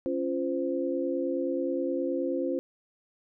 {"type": "tone cluster", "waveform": "sine", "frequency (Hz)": [274.4, 343.9, 518], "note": ["C#4", "F4", "C5"], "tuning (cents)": [-17, -27, -17], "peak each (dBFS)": -31, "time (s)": [0.06, 2.59], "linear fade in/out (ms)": 0, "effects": []}